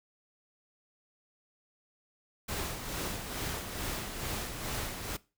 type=noise with tremolo; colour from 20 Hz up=pink; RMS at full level=-35 dBFS; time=2.48-5.17 s; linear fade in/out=10 ms; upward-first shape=sine; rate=2.3 Hz; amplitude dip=50%; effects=noise-tail reverb RT60 0.3 s tail -21 dB re dry